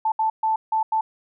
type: tone bursts at uneven times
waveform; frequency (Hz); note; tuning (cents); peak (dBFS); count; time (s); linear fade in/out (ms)
sine; 880; A5; 0; -18; 5; 0.05-0.12 / 0.19-0.3 / 0.43-0.56 / 0.72-0.83 / 0.92-1.01; 5
effects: none